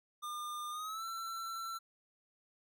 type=tone with pitch glide; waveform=square; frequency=1205 to 1344.8 Hz; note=D6 to E6; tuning=+44 to +34 cents; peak=-40 dBFS; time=0.22-1.79 s; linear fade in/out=20 ms; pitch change=+190 cents; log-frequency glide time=0.7-1.05 s; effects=none